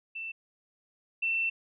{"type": "tone pair in turn", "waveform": "sine", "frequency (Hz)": [2671, 2686], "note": ["E7", "E7"], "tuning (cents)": [22, 32], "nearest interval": "unison", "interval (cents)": 10, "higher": "second", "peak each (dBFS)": [-35, -26], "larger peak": "second", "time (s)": [[0.15, 0.32], [1.22, 1.5]], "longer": "second", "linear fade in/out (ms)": 10, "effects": []}